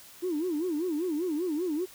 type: tone with vibrato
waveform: sine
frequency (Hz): 329.6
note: E4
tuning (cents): 0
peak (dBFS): -26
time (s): 0.22-1.86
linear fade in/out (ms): 20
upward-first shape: sine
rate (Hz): 5.1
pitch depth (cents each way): 210
effects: tanh soft clip ceiling -23 dBFS + white hiss -51 dBFS RMS until 1.94 s

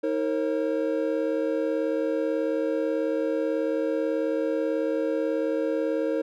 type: tone cluster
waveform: triangle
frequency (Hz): 315.9 / 461.7 / 540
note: D#4 / A#4 / C#5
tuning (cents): +26 / -17 / -45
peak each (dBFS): -26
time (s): 0.03-6.22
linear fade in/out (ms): 10
effects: none

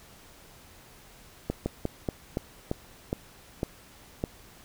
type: slowing click train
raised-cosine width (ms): 2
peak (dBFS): -14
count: 9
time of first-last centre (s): 1.5-4.239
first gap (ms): 160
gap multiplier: 1.21
effects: pink hiss -53 dBFS RMS until 4.64 s

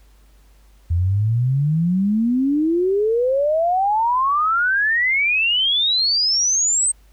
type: exponential sweep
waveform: sine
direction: up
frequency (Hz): 82.41 to 8400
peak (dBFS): -15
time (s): 0.9-6.92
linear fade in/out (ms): 10
effects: added 50 Hz sine -48 dBFS peak until 7.12 s + pink hiss -59 dBFS RMS until 7.12 s

